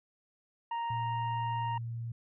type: harmonic tone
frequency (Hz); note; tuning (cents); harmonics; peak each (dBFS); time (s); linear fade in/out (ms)
932.3; A#5; 0; 1 / 2 / 3; -32 / -48 / -49; 0.71-1.78; 5
type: tone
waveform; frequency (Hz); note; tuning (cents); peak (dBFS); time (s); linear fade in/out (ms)
sine; 116.3; A#2; -4; -35; 0.9-2.12; 5
effects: none